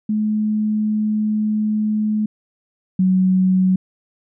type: tone pair in turn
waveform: sine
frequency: 213.6 / 186.47 Hz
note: G#3 / F#3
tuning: +49 / +14 cents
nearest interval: major second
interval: 235 cents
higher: first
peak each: -16 / -12 dBFS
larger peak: second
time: 0.09-2.26 / 2.99-3.76 s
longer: first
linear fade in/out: 5 ms
effects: none